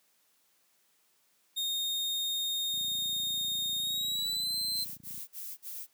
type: tone with pitch glide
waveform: 40% pulse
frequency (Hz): 3695 to 4100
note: A#7 to C8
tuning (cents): -16 to -36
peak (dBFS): -29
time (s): 1.56-4.85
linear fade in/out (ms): 20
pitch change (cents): +180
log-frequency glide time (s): 3.78-4.55
type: click train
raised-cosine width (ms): 5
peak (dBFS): -38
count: 70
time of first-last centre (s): 2.74-5.178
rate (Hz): 28.3
type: noise bursts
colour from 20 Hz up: violet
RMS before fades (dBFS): -41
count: 4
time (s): 4.73-5.871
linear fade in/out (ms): 50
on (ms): 250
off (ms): 47
effects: white hiss -70 dBFS RMS until 5.93 s + high-pass 150 Hz 12 dB/octave